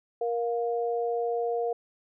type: tone pair together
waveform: sine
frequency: 470 / 704.2 Hz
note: A#4 / F5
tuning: +14 / +14 cents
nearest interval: perfect fifth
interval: 700 cents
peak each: -27 / -31 dBFS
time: 0.21-1.73 s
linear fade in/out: 5 ms
effects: none